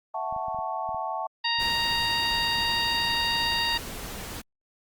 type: chord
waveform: sine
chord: F# minor seventh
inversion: third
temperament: equal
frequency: 659.3 / 740 / 880 / 1108.7 Hz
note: E5 / F#5 / A5 / C#6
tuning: 0 / 0 / 0 / 0 cents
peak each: -35 / -33 / -32 / -35 dBFS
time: 0.14-1.27 s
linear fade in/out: 5 ms
type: clicks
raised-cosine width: 5 ms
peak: -34 dBFS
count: 11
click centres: 0.326 / 0.364 / 0.483 / 0.546 / 0.589 / 0.891 / 0.946 / 1.588 / 1.647 / 2.585 / 2.732 s
type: harmonic tone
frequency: 933 Hz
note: A#5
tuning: 1 cent sharp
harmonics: 1 / 2 / 3 / 4 / 5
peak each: -30 / -30 / -30 / -30 / -30 dBFS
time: 1.44-3.78 s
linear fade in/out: 10 ms
type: noise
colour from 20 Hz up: pink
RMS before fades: -37 dBFS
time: 1.59-4.42 s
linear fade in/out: 20 ms
effects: Opus 32 kbps

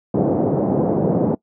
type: band-pass noise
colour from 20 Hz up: pink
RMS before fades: -18 dBFS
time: 0.14-1.35 s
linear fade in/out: 5 ms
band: 140 to 640 Hz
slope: 24 dB/octave
effects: noise-tail reverb RT60 0.1 s tail -22 dB re dry

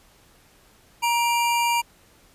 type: tone pair together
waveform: square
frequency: 943 / 2366 Hz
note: A#5 / D7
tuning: +20 / +12 cents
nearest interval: octave + major third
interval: 1592 cents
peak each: -21 / -27 dBFS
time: 1.02-1.82 s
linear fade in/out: 20 ms
effects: pink hiss -56 dBFS RMS until 2.34 s + resampled to 32000 Hz

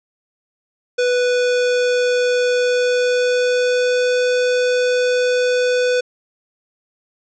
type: tone with pitch glide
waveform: square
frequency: 493.9 to 497.3 Hz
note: B4 to B4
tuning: 0 to +12 cents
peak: -15 dBFS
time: 0.98-6.01 s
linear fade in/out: 10 ms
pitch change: +12 cents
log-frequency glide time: 2.53-4.21 s
effects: resampled to 16000 Hz + 9-bit

